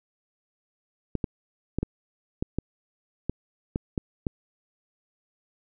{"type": "clicks", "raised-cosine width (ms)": 3, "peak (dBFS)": -13, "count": 10, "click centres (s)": [1.153, 1.242, 1.786, 1.83, 2.425, 2.586, 3.296, 3.759, 3.978, 4.268], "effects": []}